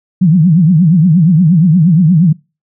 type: tone with vibrato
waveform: sine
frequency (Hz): 169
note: E3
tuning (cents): +43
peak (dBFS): -4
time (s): 0.21-2.33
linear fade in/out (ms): 10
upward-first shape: triangle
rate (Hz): 8.5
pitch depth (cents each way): 250
effects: noise-tail reverb RT60 0.3 s tail -25 dB re dry